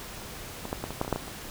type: clicks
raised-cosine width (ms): 1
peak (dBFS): -21 / -15 / -17 / -22 / -12 / -22 / -19 / -10 / -16 / -26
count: 10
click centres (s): 0.654 / 0.729 / 0.84 / 0.906 / 1.014 / 1.048 / 1.079 / 1.127 / 1.16 / 1.28
effects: pink hiss -41 dBFS RMS until 1.5 s